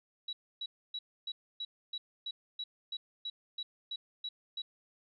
sine tone bursts, 3900 Hz, B7, 23 cents flat, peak -36 dBFS, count 14, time 0.28-4.62 s, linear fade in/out 5 ms, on 50 ms, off 280 ms, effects none

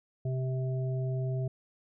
harmonic tone, 130 Hz, C3, 11 cents flat, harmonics 1 / 3 / 5, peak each -29 / -40 / -42 dBFS, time 0.25-1.48 s, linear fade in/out 5 ms, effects none

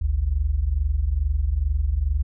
sine tone pair together, 51.38 / 73.7 Hz, G#1 / D2, -18 / +7 cents, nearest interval tritone, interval 625 cents, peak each -23 / -21 dBFS, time 0.01-2.23 s, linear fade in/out 10 ms, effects none

